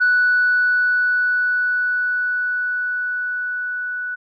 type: tone with level ramp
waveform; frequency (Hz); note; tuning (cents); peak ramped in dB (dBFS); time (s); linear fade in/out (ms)
sine; 1480; F#6; 0; -11 to -23; 0-4.16; 20
effects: tanh soft clip ceiling -9 dBFS